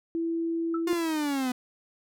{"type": "tone", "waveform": "sine", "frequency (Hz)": 331.9, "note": "E4", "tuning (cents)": 12, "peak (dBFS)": -26, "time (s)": [0.15, 0.93], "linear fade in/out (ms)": 0}
{"type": "tone with exponential decay", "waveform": "sine", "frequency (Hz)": 1318.5, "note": "E6", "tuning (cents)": 0, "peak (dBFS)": -29, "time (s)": [0.74, 0.86], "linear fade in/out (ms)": 5, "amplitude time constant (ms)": 24}
{"type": "linear sweep", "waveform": "45% pulse", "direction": "down", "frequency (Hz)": [357.6, 246.9], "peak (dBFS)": -26, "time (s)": [0.87, 1.52], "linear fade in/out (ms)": 5}
{"effects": []}